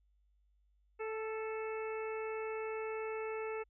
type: harmonic tone with a mistuned harmonic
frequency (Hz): 438.5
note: A4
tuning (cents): -6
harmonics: 1 / 2 / 3 / 4 / 5 / 6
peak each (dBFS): -38 / -47 / -48 / -54 / -50 / -51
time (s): 0.99-3.64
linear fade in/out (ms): 20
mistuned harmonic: 3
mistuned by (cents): +20
effects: added 50 Hz sine -69 dBFS peak until 3.69 s